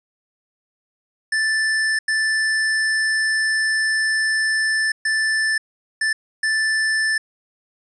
square tone bursts at uneven times, 1760 Hz, A6, in tune, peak -18 dBFS, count 5, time 1.32-1.99 / 2.08-4.92 / 5.05-5.58 / 6.01-6.13 / 6.43-7.18 s, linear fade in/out 5 ms, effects resampled to 22050 Hz

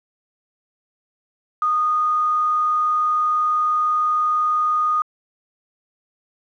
sine tone with quantisation, 1233 Hz, D#6, 16 cents flat, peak -16 dBFS, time 1.62-5.02 s, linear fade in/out 2 ms, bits 6, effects low-pass 3000 Hz 12 dB/octave

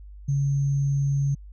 sine tone with sample-and-hold, 139.6 Hz, C#3, 13 cents sharp, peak -20 dBFS, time 0.28-1.35 s, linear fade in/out 10 ms, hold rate 6300 Hz, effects added 50 Hz sine -40 dBFS peak until 1.52 s + resampled to 24000 Hz

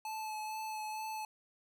square tone with vibrato, 866 Hz, A5, 28 cents flat, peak -39 dBFS, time 0.05-1.25 s, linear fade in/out 2 ms, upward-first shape sine, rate 2.2 Hz, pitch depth 16 cents each way, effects none

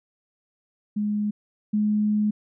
sine tone pair in turn, 208.8 / 210.7 Hz, G#3 / G#3, +10 / +25 cents, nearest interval unison, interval 15 cents, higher second, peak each -22 / -19 dBFS, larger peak second, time 0.96-1.31 / 1.73-2.31 s, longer second, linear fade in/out 10 ms, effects none

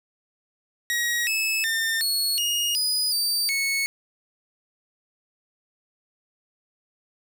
sawtooth tone with pitch steps, 1899 / 2603 / 1805 / 4350 / 2862 / 4968 / 4643 / 2204 Hz, A#6 / E7 / A6 / C#8 / F7 / D#8 / D8 / C#7, +32 / -22 / +44 / -33 / +42 / -3 / -21 / -11 cents, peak -19 dBFS, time 0.9-3.86 s, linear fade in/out 0 ms, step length 370 ms, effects none

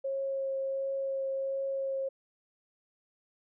sine tone with vibrato, 541 Hz, C#5, 42 cents flat, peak -30 dBFS, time 0.04-2.09 s, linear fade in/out 10 ms, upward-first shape triangle, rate 1.4 Hz, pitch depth 11 cents each way, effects none

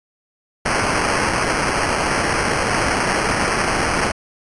white noise with sample-and-hold, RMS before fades -19 dBFS, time 0.65-4.12 s, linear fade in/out 10 ms, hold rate 3675 Hz, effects resampled to 24000 Hz

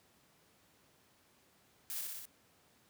blue noise with echo, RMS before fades -41 dBFS, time 1.9-2.01 s, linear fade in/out 0 ms, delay 61 ms, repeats 4, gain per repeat -2 dB, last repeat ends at 2.254 s, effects pink hiss -68 dBFS RMS until 2.89 s + high-pass 100 Hz 12 dB/octave

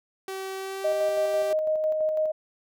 sawtooth tone with pitch glide, 383.3 to 391.1 Hz, G4 to G4, -39 to -4 cents, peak -28 dBFS, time 0.28-1.53 s, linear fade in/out 2 ms, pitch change +35 cents, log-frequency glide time 0.56-1 s
sine tone with tremolo, 622.3 Hz, D#5, in tune, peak -21 dBFS, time 0.84-2.32 s, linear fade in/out 10 ms, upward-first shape square, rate 6 Hz, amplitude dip 30%
effects none

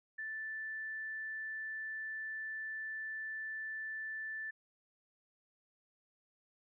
sine tone, 1760 Hz, A6, in tune, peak -39 dBFS, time 0.18-4.51 s, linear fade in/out 10 ms, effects none

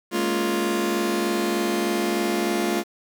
sawtooth chord, Bb minor seventh, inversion third, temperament just, 209.8 / 233.1 / 279.7 / 349.6 Hz, Ab3 / Bb3 / Db4 / F4, +18 / 0 / +16 / +2 cents, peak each -23 / -26 / -26 / -20 dBFS, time 0.11-2.84 s, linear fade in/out 50 ms, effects 8-bit

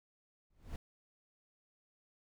brown noise with exponential growth, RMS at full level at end -38 dBFS, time 0.5-0.76 s, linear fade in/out 2 ms, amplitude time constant 55 ms, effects none

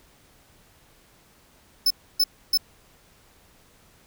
45% pulse tone bursts, 5260 Hz, E8, 5 cents flat, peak -17 dBFS, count 3, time 1.86-2.575 s, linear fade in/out 5 ms, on 45 ms, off 290 ms, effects pink hiss -57 dBFS RMS until 4.06 s

